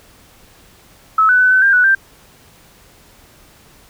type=tone with pitch steps; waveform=sine; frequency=1297 / 1495 / 1504 / 1518 / 1593 / 1479 / 1575 Hz; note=E6 / F#6 / F#6 / F#6 / G6 / F#6 / G6; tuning=-28 / +17 / +28 / +44 / +27 / -1 / +8 cents; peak=-8 dBFS; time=1.18-1.95 s; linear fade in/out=5 ms; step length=110 ms; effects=pink hiss -47 dBFS RMS until 3.89 s